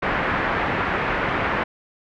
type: low-pass noise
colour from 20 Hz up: white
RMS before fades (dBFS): -23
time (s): 0.02-1.64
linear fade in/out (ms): 10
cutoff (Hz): 2000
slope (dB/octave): 24
effects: none